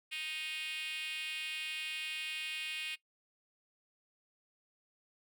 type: tone with high-pass filter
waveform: 5% pulse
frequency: 312 Hz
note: D#4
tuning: 5 cents sharp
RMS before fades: -40 dBFS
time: 0.11-2.96 s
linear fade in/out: 20 ms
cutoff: 2600 Hz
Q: 4.4
effects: noise-tail reverb RT60 0.1 s tail -18 dB re dry